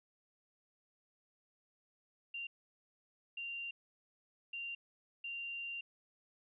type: tone bursts at uneven times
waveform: sine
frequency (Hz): 2775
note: F7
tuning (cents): -12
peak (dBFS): -40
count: 4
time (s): 2.34-2.47 / 3.37-3.71 / 4.53-4.75 / 5.24-5.81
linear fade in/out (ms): 5
effects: none